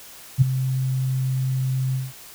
sine tone with ADSR envelope, 130.81 Hz, C3, in tune, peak -8 dBFS, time 0.38-2.13 s, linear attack 36 ms, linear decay 13 ms, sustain -12 dB, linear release 190 ms, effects white hiss -43 dBFS RMS until 2.34 s

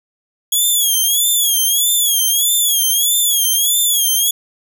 5% pulse tone with vibrato, 3341 Hz, G#7, 10 cents sharp, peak -5 dBFS, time 0.52-4.31 s, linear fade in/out 5 ms, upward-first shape sine, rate 1.6 Hz, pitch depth 110 cents each way, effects none

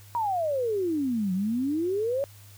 sine exponential two-way sweep, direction down then up, 971 to 180.3 to 572 Hz, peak -24 dBFS, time 0.15-2.24 s, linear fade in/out 0 ms, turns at 1.33 s, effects added 101 Hz sine -48 dBFS peak until 2.57 s + white hiss -54 dBFS RMS until 2.57 s

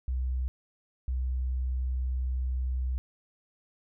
sine tone pair in turn, 63.6 / 63.6 Hz, C2 / C2, -48 / -48 cents, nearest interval unison, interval 0 cents, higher neither, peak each -27 dBFS, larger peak neither, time 0.08-0.48 / 1.08-2.98 s, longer second, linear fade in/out 0 ms, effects none

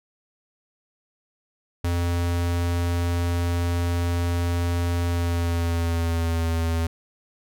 square tone with pitch glide, 86.5 to 82.59 Hz, F2 to E2, -16 to +4 cents, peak -22 dBFS, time 1.84-6.87 s, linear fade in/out 5 ms, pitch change -80 cents, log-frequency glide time 5.06-6.49 s, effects none

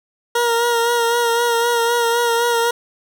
20% pulse tone with vibrato, 470.4 Hz, A#4, 16 cents sharp, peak -10 dBFS, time 0.35-2.71 s, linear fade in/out 5 ms, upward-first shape sine, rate 3.9 Hz, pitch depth 30 cents each way, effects none

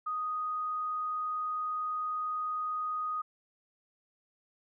sine tone, 1244.5 Hz, D#6, in tune, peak -31 dBFS, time 0.06-3.22 s, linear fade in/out 10 ms, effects none

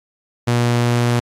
sawtooth tone, 120.1 Hz, B2, 48 cents flat, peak -10 dBFS, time 0.47-1.2 s, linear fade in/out 10 ms, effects low-pass 10000 Hz 12 dB/octave + AAC 64 kbps

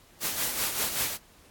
white noise with tremolo, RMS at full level -27 dBFS, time 0.2-1.18 s, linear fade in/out 50 ms, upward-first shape sine, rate 5.2 Hz, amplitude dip 55%, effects pink hiss -57 dBFS RMS until 1.5 s + AAC 64 kbps

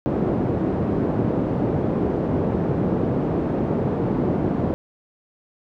pink band-pass noise, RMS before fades -22 dBFS, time 0.06-4.74 s, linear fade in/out 0 ms, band 140 to 450 Hz, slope 12 dB/octave, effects none

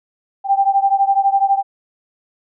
sine beating tone pair, 784 / 796 Hz, G5 / G5, 0 / +26 cents, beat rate 12 Hz, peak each -14 / -16 dBFS, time 0.44-1.63 s, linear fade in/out 50 ms, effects none

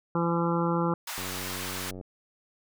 harmonic tone, 169.6 Hz, E3, 50 cents sharp, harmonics 1 / 2 / 3 / 5 / 6 / 7 / 8, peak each -27 / -30 / -32 / -34 / -35 / -35 / -36 dBFS, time 0.15-0.94 s, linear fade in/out 2 ms
pink high-pass noise, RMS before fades -36 dBFS, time 1.07-1.91 s, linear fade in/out 5 ms, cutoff 870 Hz, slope 24 dB/octave
click train, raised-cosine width 2 ms, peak -28 dBFS, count 78, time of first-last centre 1.18-2.012 s, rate 92.6 Hz
effects none

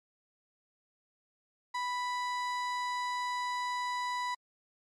35% pulse tone, 987.8 Hz, B5, in tune, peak -30 dBFS, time 1.74-4.35 s, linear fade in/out 10 ms, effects low-pass 6000 Hz 12 dB/octave + MP3 64 kbps

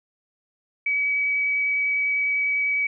sine tone with vibrato, 2277 Hz, C#7, 46 cents sharp, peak -20 dBFS, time 0.86-2.87 s, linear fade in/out 5 ms, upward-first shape triangle, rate 10 Hz, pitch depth 9 cents each way, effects none

